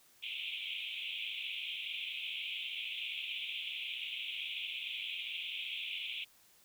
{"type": "band-pass noise", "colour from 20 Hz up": "white", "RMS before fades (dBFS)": -41, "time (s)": [0.22, 6.25], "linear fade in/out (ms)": 20, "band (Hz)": [2300, 3500], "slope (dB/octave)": 96, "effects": ["white hiss -65 dBFS RMS until 6.64 s"]}